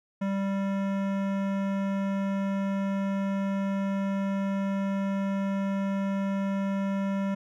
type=tone with hard clipping; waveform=sine; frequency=196 Hz; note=G3; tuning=in tune; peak=-28 dBFS; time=0.21-7.35 s; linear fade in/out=10 ms; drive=17 dB; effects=none